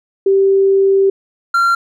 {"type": "tone pair in turn", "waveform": ["sine", "triangle"], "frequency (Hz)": [389.9, 1376.3], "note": ["G4", "F6"], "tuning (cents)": [-9, -26], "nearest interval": "octave + minor seventh", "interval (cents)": 2183, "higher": "second", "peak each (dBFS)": -8, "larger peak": "neither", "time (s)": [[0.26, 1.1], [1.54, 1.75]], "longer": "first", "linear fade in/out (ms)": 5, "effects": []}